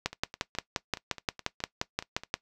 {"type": "two click trains", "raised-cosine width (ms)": 0.2, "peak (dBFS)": [-10, -23], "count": [14, 11], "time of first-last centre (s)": [[0.06, 2.341], [0.13, 2.235]], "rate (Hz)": [5.7, 4.75], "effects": ["noise-tail reverb RT60 0.1 s tail -19 dB re dry"]}